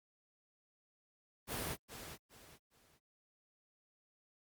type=noise with echo; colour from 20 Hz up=pink; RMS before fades=-39 dBFS; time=1.47-1.77 s; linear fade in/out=50 ms; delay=410 ms; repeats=3; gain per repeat=-10 dB; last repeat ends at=3 s; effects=high-pass 60 Hz 12 dB/octave + Opus 32 kbps